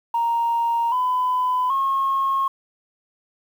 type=tone with pitch steps; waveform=sine; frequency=932.3 / 1005 / 1083.4 Hz; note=A#5 / B5 / C#6; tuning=0 / +30 / -40 cents; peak=-17 dBFS; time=0.14-2.48 s; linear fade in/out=5 ms; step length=780 ms; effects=tanh soft clip ceiling -14 dBFS + 8-bit